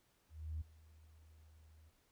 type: tone with ADSR envelope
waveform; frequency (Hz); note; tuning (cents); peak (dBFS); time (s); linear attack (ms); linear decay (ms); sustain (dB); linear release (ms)
sine; 78.3; D#2; +11; -37; 0.29-1.91; 320; 12; -23; 27
effects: tanh soft clip ceiling -35 dBFS + pink hiss -75 dBFS RMS until 2.11 s